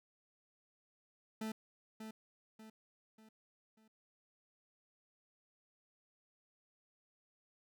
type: tone with echo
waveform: 40% pulse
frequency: 219.2 Hz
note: A3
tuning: 6 cents flat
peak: -38 dBFS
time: 1.41-1.52 s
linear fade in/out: 5 ms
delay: 590 ms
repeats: 4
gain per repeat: -7 dB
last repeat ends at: 3.88 s
effects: none